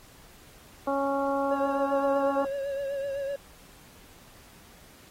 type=harmonic tone; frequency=276.6 Hz; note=C#4; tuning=4 cents flat; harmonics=1 / 2 / 3 / 4 / 5; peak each=-31 / -28 / -31 / -33 / -39 dBFS; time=0.87-2.45 s; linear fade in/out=5 ms
type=tone with vibrato; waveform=triangle; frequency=554.4 Hz; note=C#5; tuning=in tune; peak=-27 dBFS; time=1.51-3.36 s; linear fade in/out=5 ms; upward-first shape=triangle; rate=7.9 Hz; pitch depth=51 cents each way
effects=pink hiss -54 dBFS RMS until 5.1 s + AAC 48 kbps